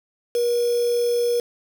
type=tone with quantisation; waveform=sine; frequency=478.9 Hz; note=A#4; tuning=47 cents sharp; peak=-18 dBFS; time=0.35-1.4 s; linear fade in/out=2 ms; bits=5; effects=none